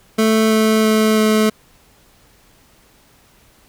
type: tone with pitch steps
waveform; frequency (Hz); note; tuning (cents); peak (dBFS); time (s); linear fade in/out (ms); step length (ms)
25% pulse; 220 / 218.7 / 217.5 / 216.2; A3 / A3 / A3 / A3; 0 / -10 / -20 / -30; -8; 0.18-1.5; 10; 330
effects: pink hiss -52 dBFS RMS until 3.68 s